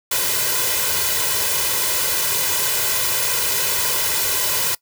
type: noise with comb filter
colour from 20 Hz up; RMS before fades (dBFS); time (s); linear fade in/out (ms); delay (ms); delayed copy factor
white; -20; 0.11-4.75; 5; 2; +0.75
effects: noise-tail reverb RT60 0.1 s tail -22 dB re dry + high-pass 80 Hz 12 dB/octave